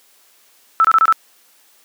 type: tone bursts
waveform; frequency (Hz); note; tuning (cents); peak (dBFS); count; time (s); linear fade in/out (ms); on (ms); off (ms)
sine; 1318.5; E6; 0; -8; 5; 0.8-1.125; 0; 45; 25
effects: white hiss -53 dBFS RMS until 1.84 s + high-pass 300 Hz 12 dB/octave